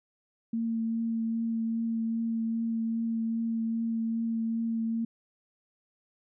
sine tone with vibrato, 227.3 Hz, A#3, 43 cents flat, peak -27 dBFS, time 0.53-5.05 s, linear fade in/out 5 ms, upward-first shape triangle, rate 2.5 Hz, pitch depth 15 cents each way, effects none

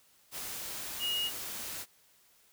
sine tone in noise, 2873 Hz, F7, 48 cents sharp, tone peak -30 dBFS, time 0.99-1.31 s, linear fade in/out 50 ms, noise white, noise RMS -40 dBFS, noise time 0.31-1.86 s, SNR +7 dB, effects white hiss -65 dBFS RMS until 2.52 s

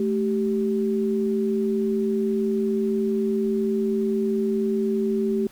sine tone pair together, 217.9 / 388.2 Hz, A3 / G4, -17 / -17 cents, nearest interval minor seventh, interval 1000 cents, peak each -23 dBFS, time 0-5.47 s, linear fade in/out 2 ms, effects pink hiss -51 dBFS RMS until 5.51 s

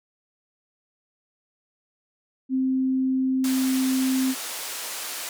sine tone, 261.6 Hz, C4, in tune, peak -20 dBFS, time 2.49-4.35 s, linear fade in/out 50 ms
white band-pass noise, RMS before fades -33 dBFS, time 3.44-5.29 s, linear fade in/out 2 ms, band 410 to 12000 Hz, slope 12 dB/octave
effects none

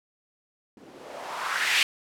violet noise with low-pass filter sweep, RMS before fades -29 dBFS, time 0.77-1.83 s, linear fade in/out 2 ms, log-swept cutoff 250 to 2700 Hz, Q 2.1, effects none

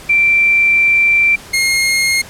sine / sawtooth tone pair in turn, 2349 / 2141 Hz, D7 / C7, 0 / +39 cents, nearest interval major second, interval 161 cents, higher first, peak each -8 dBFS, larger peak neither, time 0.09-1.36 / 1.53-2.22 s, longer first, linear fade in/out 10 ms, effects pink hiss -35 dBFS RMS until 2.29 s + low-pass 12000 Hz 12 dB/octave

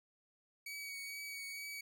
sawtooth tone with vibrato, 2258 Hz, C#7, 31 cents sharp, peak -40 dBFS, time 0.66-1.81 s, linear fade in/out 5 ms, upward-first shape triangle, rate 2.2 Hz, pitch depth 22 cents each way, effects none

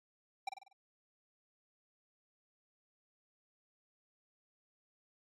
square tone with echo, 784 Hz, G5, in tune, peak -35 dBFS, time 0.47-0.49 s, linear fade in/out 5 ms, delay 48 ms, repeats 5, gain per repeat -6 dB, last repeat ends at 0.73 s, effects low-pass 6000 Hz 12 dB/octave + Opus 48 kbps

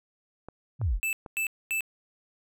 clicks, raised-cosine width 1 ms, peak -27 dBFS, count 3, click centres 0.486 / 0.815 / 1.262 s
sine exponential sweep, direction down, 143.4 to 33.45 Hz, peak -23 dBFS, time 0.79-1 s, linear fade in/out 50 ms
square tone bursts, 2637 Hz, E7, in tune, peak -27 dBFS, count 3, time 1.03-1.807 s, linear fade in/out 0 ms, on 99 ms, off 240 ms
effects none

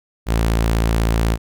sawtooth tone, 56.1 Hz, A1, 34 cents sharp, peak -11 dBFS, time 0.26-1.38 s, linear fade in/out 50 ms, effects none

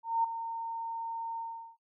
sine tone with ADSR envelope, 915 Hz, A#5, 32 cents flat, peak -23 dBFS, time 0.03-1.77 s, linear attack 210 ms, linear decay 8 ms, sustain -11 dB, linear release 390 ms, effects noise-tail reverb RT60 0.1 s tail -21 dB re dry

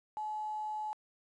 sine tone with quantisation, 855 Hz, A5, 50 cents flat, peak -35 dBFS, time 0.17-0.93 s, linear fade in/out 0 ms, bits 10, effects resampled to 22050 Hz

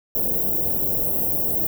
white band-stop noise, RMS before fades -22 dBFS, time 0.15-1.67 s, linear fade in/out 2 ms, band 600 to 15000 Hz, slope 24 dB/octave, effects none

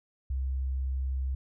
sine tone, 66 Hz, C2, 16 cents sharp, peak -27 dBFS, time 0.3-1.35 s, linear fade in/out 5 ms, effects tanh soft clip ceiling -23 dBFS

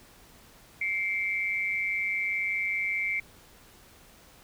sine tone pair together, 2113 / 2308 Hz, C7 / D7, +16 / -31 cents, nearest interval major second, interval 153 cents, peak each -29 / -30 dBFS, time 0.81-3.2 s, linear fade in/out 5 ms, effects pink hiss -55 dBFS RMS until 4.43 s

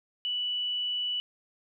sine tone, 2960 Hz, F#7, in tune, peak -28 dBFS, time 0.25-1.2 s, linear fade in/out 0 ms, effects none

